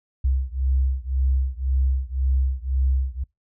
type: beating tone pair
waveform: sine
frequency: 65.1 / 67 Hz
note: C2 / C2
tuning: -8 / +42 cents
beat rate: 1.9 Hz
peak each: -21 / -22 dBFS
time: 0.24-3.24 s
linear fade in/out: 10 ms
effects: noise-tail reverb RT60 0.2 s tail -26 dB re dry + tanh soft clip ceiling -12 dBFS